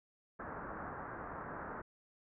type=low-pass noise; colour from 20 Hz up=white; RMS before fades=-45 dBFS; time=0.39-1.82 s; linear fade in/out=10 ms; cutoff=1600 Hz; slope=48 dB/octave; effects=none